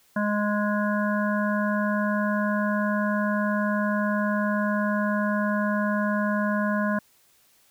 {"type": "harmonic tone", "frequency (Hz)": 207.7, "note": "G#3", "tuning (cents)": 0, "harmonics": [1, 3, 5, 7, 8], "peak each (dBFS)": [-24, -29, -31, -32, -33], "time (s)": [0.16, 6.99], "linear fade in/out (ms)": 5, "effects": ["white hiss -61 dBFS RMS until 7.7 s"]}